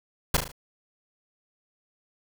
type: noise with echo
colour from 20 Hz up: pink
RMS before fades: -20 dBFS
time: 0.34-0.37 s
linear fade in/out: 5 ms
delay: 37 ms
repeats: 4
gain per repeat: -6 dB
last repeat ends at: 0.518 s
effects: none